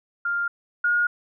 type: tone pair in turn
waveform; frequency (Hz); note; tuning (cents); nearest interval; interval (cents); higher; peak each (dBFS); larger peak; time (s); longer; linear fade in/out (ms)
sine; 1400 / 1432.7; F6 / F6; +4 / +44; unison; 40; second; -22 / -18; second; 0.25-0.48 / 0.84-1.07; neither; 5
effects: none